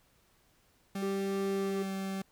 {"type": "tone with pitch glide", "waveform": "40% pulse", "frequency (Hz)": [196, 193.08], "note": ["G3", "G3"], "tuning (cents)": [0, -26], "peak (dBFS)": -33, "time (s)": [0.95, 2.22], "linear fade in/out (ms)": 5, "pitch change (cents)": -26, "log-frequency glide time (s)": [1.45, 1.91]}
{"type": "tone", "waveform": "triangle", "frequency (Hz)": 391, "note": "G4", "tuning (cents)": -4, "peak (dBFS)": -29, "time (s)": [1.02, 1.83], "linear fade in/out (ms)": 10}
{"effects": ["pink hiss -68 dBFS RMS until 2.31 s"]}